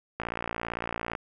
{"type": "click train", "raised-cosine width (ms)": 0.5, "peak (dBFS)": -16, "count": 56, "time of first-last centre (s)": [0.2, 1.152], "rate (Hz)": 57.8, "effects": []}